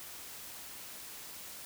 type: silence
effects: white hiss -47 dBFS RMS until 1.65 s